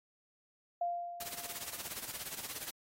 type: tone with exponential decay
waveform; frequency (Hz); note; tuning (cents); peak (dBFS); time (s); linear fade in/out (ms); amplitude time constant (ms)
sine; 696; F5; -6; -30; 0.81-1.92; 5; 240
type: noise with tremolo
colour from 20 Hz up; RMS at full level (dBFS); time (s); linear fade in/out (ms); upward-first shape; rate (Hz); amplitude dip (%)
white; -40; 1.2-2.71; 5; sine; 17; 75
effects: AAC 48 kbps